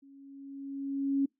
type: tone with level ramp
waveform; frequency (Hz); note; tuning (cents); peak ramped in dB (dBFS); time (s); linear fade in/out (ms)
sine; 275.8; C#4; -9; -53 to -23; 0.02-1.26; 10
effects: noise-tail reverb RT60 0.2 s tail -26 dB re dry